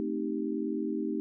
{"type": "chord", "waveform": "sine", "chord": "A half-diminished seventh", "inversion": "none", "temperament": "equal with one note detuned", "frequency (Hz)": [221.7, 261.6, 311.1, 392], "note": ["A3", "C4", "Eb4", "G4"], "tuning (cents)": [13, 0, 0, 0], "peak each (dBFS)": [-35, -36, -33, -36], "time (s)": [0, 1.2], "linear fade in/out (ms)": 0, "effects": []}